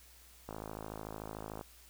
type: click train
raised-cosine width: 1 ms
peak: -28 dBFS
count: 61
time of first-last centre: 0.49-1.611 s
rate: 53.5 Hz
effects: added 60 Hz sine -61 dBFS peak until 1.89 s + white hiss -60 dBFS RMS until 1.89 s